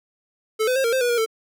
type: tone with pitch steps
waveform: square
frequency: 436.6 / 507 / 534 / 462.7 / 523 / 485.4 / 475.5 / 445.1 Hz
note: A4 / B4 / C5 / A#4 / C5 / B4 / A#4 / A4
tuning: -13 / +45 / +35 / -13 / -1 / -30 / +34 / +20 cents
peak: -19 dBFS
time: 0.59-1.262 s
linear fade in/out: 20 ms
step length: 84 ms
effects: none